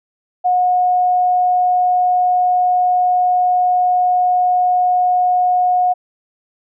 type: tone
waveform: sine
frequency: 725 Hz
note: F#5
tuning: 35 cents flat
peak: -11 dBFS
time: 0.44-5.94 s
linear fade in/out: 20 ms
effects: none